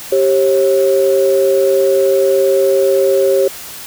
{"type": "tone pair together", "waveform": "sine", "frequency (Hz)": [390.2, 541], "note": ["G4", "C#5"], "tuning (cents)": [-8, -42], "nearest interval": "tritone", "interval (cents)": 566, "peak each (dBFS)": -11, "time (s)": [0.12, 3.48], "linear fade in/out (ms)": 5, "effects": ["tanh soft clip ceiling -1 dBFS", "white hiss -30 dBFS RMS until 3.86 s"]}